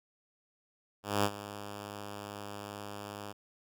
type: tone with ADSR envelope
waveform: 5% pulse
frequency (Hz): 102.4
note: G#2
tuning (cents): -24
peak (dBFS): -14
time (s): 1.03-3.33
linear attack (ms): 210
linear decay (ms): 58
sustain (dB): -16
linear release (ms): 17
effects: none